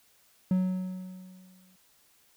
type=tone with exponential decay; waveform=triangle; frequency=185 Hz; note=F#3; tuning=in tune; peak=-19 dBFS; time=0.51-1.76 s; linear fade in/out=2 ms; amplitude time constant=270 ms; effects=white hiss -64 dBFS RMS until 2.36 s